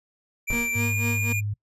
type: tone with pitch glide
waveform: square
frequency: 2349 to 2422 Hz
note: D7 to D#7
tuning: 0 to -47 cents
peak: -26 dBFS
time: 0.47-1.41 s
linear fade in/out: 20 ms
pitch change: +53 cents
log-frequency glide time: 0.78-0.84 s
type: noise with exponential decay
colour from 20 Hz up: brown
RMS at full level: -26 dBFS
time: 0.5-0.81 s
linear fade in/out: 2 ms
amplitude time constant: 66 ms
type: tone with tremolo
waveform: 35% pulse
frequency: 235.6 Hz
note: A#3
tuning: 19 cents sharp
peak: -25 dBFS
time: 0.52-1.33 s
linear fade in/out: 10 ms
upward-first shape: sine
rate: 4 Hz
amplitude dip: 90%
type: tone with vibrato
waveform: sine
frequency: 103.83 Hz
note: G#2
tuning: in tune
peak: -25 dBFS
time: 0.75-1.54 s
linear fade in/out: 10 ms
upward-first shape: sine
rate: 3.6 Hz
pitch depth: 9 cents each way
effects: noise-tail reverb RT60 0.1 s tail -24 dB re dry + resampled to 32000 Hz